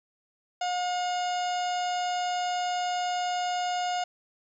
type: harmonic tone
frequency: 718 Hz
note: F5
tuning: 48 cents sharp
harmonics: 1 / 2 / 3 / 4 / 5 / 6 / 7 / 9 / 10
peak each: -27 / -39 / -43 / -39 / -44 / -47 / -44 / -46 / -48 dBFS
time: 0.61-4.04 s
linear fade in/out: 5 ms
effects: 11-bit